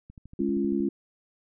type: click train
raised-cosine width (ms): 5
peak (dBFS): -33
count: 10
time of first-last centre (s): 0.1-0.803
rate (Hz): 12.8
type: chord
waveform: sine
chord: Db major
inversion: second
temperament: equal with one note detuned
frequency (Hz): 207.7 / 277.2 / 344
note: Ab3 / Db4 / F4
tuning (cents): 0 / 0 / -26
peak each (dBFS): -28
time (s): 0.39-0.89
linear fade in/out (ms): 5
effects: none